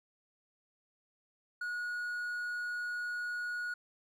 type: tone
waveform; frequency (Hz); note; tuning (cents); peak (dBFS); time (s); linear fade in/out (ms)
triangle; 1452; F#6; -33; -33; 1.61-3.74; 5
effects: none